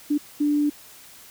sine tone bursts at uneven times, 293.7 Hz, D4, in tune, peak -18 dBFS, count 2, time 0.1-0.18 / 0.4-0.7 s, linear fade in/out 10 ms, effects white hiss -47 dBFS RMS until 1.3 s

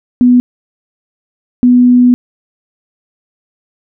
sine tone bursts at uneven times, 246.9 Hz, B3, in tune, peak -3 dBFS, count 2, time 0.21-0.4 / 1.63-2.14 s, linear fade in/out 0 ms, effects none

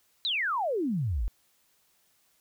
sine exponential sweep, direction down, 4103 to 43.46 Hz, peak -26 dBFS, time 0.25-1.28 s, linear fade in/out 0 ms, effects white hiss -68 dBFS RMS until 2.4 s

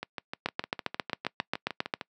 two click trains, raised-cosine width 0.3 ms, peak -18 / -11 dBFS, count 14 / 12, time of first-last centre 0.03-2.012 / 0.46-1.938 s, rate 6.56 / 7.44 Hz, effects noise-tail reverb RT60 0.1 s tail -25 dB re dry + high-pass 150 Hz 12 dB/octave

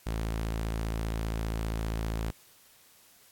sawtooth tone, 55.1 Hz, A1, 3 cents sharp, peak -26 dBFS, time 0.06-2.31 s, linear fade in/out 10 ms, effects white hiss -59 dBFS RMS until 3.31 s + AAC 64 kbps

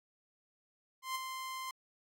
sawtooth tone with ADSR envelope, 1044 Hz, C6, 4 cents flat, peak -30 dBFS, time 1.02-1.71 s, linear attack 130 ms, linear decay 26 ms, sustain -6 dB, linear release 3 ms, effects AAC 48 kbps

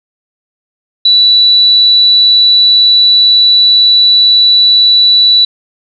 sine tone, 3951 Hz, B7, in tune, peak -3 dBFS, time 1.05-5.45 s, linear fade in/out 5 ms, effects none

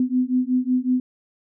sine beating tone pair, 250.4 / 255.8 Hz, B3 / C4, +24 / -39 cents, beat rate 5.4 Hz, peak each -21 dBFS, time 0-1 s, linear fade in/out 2 ms, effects none

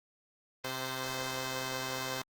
5% pulse tone pair together, 130.81 / 517.8 Hz, C3 / C5, 0 / -18 cents, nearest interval 2 octaves, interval 2382 cents, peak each -26 dBFS, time 0.64-2.22 s, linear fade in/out 5 ms, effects Opus 24 kbps

